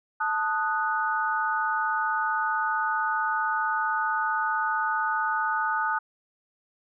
sine chord, D# diminished, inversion second, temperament equal, 880 / 1244.5 / 1480 Hz, A5 / D#6 / F#6, 0 / 0 / 0 cents, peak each -28 dBFS, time 0.2-5.99 s, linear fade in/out 10 ms, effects none

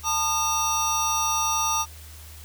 square tone cluster, 893 / 1219 / 5770 Hz, A5 / D#6 / F#8, +25 / -36 / -44 cents, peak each -27 dBFS, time 0.03-1.86 s, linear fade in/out 50 ms, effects added 77 Hz sine -42 dBFS peak until 2.44 s + white hiss -47 dBFS RMS until 2.44 s

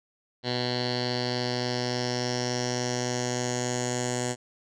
10% pulse tone with low-pass filter sweep, 123.47 Hz, B2, in tune, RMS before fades -29 dBFS, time 0.43-4.36 s, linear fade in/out 50 ms, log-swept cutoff 4100 to 7400 Hz, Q 6, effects none

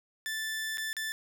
sawtooth tone with dropouts, 1760 Hz, A6, in tune, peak -29 dBFS, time 0.26-1.12 s, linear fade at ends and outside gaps 0 ms, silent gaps 0.773-0.781 / 0.93-0.967 s, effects none

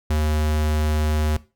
square tone, 76.4 Hz, D#2, 31 cents flat, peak -19 dBFS, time 0.1-1.37 s, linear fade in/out 5 ms, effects noise-tail reverb RT60 0.3 s tail -18 dB re dry

